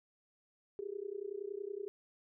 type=tone with amplitude modulation; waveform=sine; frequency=402.1 Hz; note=G4; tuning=44 cents sharp; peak=-35 dBFS; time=0.79-1.88 s; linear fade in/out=0 ms; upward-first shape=sine; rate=30.7 Hz; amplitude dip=95%; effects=none